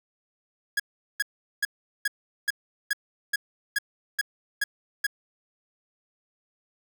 45% pulse tone bursts, 1661.2 Hz, G#6, in tune, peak -22 dBFS, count 11, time 0.77-5.067 s, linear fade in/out 5 ms, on 27 ms, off 400 ms, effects none

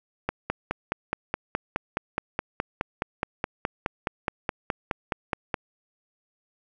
click train, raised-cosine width 0.5 ms, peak -10 dBFS, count 26, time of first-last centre 0.29-5.542 s, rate 4.76 Hz, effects none

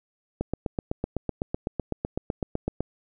click train, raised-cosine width 2 ms, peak -13 dBFS, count 20, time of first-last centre 0.41-2.806 s, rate 7.93 Hz, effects none

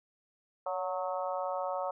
harmonic tone with a mistuned harmonic, 183.4 Hz, F#3, 15 cents flat, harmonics 3 / 4 / 5 / 6 / 7, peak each -35 / -37 / -39 / -41 / -42 dBFS, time 0.66-1.91 s, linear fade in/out 5 ms, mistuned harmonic 3, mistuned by +32 cents, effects none

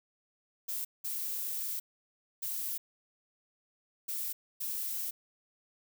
violet noise bursts at uneven times, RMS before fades -36 dBFS, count 5, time 0.68-0.85 / 1.04-1.8 / 2.42-2.78 / 4.08-4.33 / 4.6-5.11 s, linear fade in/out 10 ms, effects none

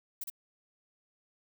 violet noise with echo, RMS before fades -38 dBFS, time 0.21-0.24 s, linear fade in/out 5 ms, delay 61 ms, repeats 1, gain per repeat -2 dB, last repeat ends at 0.301 s, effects none

